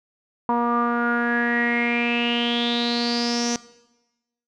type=tone with low-pass filter sweep; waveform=sawtooth; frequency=237.8 Hz; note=A#3; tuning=35 cents sharp; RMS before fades=-22 dBFS; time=0.49-3.56 s; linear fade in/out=0 ms; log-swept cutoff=1000 to 6000 Hz; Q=9.6; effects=noise-tail reverb RT60 1.0 s tail -18 dB re dry